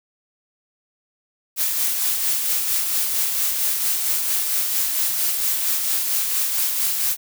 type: noise with tremolo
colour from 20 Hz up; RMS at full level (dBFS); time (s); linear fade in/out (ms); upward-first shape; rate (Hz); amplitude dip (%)
blue; -20; 1.56-7.17; 50; sine; 4.4; 35
effects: none